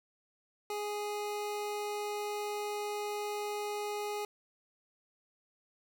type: tone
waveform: 25% pulse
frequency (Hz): 415.3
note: G#4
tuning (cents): 0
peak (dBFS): -31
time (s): 0.7-4.25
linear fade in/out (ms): 2
effects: none